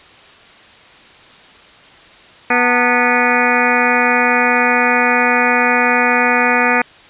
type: harmonic tone with a mistuned harmonic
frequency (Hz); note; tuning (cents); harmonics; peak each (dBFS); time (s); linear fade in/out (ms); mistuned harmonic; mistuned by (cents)
245.1; B3; -13; 1 / 2 / 3 / 4 / 5 / 6 / 7 / 8 / 9 / 10; -20 / -20 / -20 / -20 / -20 / -20 / -20 / -20 / -20 / -20; 2.5-6.82; 5; 4; -140
effects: white hiss -42 dBFS RMS until 7.09 s + resampled to 8000 Hz